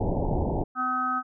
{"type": "low-pass noise", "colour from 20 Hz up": "pink", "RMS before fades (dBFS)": -26, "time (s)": [0, 0.64], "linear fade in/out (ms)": 10, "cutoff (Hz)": 910, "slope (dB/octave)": 96}
{"type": "harmonic tone", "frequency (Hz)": 254, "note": "B3", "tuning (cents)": 49, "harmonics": [1, 3, 5, 6], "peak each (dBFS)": [-34, -34, -25, -35], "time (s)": [0.75, 1.23], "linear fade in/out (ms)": 50}
{"effects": []}